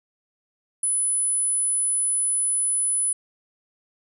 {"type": "tone", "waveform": "sine", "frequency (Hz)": 10000, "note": "D#9", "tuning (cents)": 8, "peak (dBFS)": -20, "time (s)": [0.83, 3.13], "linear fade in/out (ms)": 5, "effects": []}